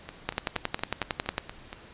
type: two click trains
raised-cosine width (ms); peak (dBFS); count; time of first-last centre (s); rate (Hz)
0.3; -10 / -21; 13 / 8; 0.29-1.381 / 0.09-1.729; 11 / 4.27
effects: pink hiss -50 dBFS RMS until 1.93 s + resampled to 8000 Hz